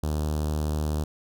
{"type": "tone with notch filter", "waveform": "sawtooth", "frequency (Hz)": 76, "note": "D#2", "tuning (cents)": -40, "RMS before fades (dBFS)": -27, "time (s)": [0.03, 1.04], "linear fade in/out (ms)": 5, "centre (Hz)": 2100, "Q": 0.61, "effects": []}